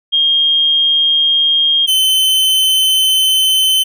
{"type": "tone pair in turn", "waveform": ["sine", "45% pulse"], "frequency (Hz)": [3229, 3063], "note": ["G#7", "G7"], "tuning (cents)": [-49, -41], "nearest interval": "minor second", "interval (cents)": 92, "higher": "first", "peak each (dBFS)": -9, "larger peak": "neither", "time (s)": [[0.12, 1.87], [1.87, 3.84]], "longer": "second", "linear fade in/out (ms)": 20, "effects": []}